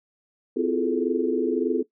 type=tone cluster; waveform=sine; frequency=257 / 331.5 / 355 / 419.8 / 441.5 Hz; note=C4 / E4 / F4 / G#4 / A4; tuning=-31 / +10 / +28 / +19 / +6 cents; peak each=-27 dBFS; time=0.56-1.83 s; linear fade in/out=10 ms; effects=noise-tail reverb RT60 0.1 s tail -17 dB re dry